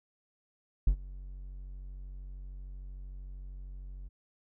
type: tone with ADSR envelope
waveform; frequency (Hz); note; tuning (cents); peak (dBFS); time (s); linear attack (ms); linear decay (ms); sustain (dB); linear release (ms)
triangle; 46.53; F#1; +10; -16; 0.87-4.09; 5; 79; -23; 19
effects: tanh soft clip ceiling -12 dBFS